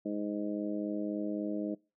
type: harmonic tone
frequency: 103.7 Hz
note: G#2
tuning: 2 cents flat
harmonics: 2 / 3 / 4 / 5 / 6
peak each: -37 / -35 / -44 / -43 / -42 dBFS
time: 0.05-1.75 s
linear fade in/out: 10 ms
effects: noise-tail reverb RT60 0.3 s tail -24 dB re dry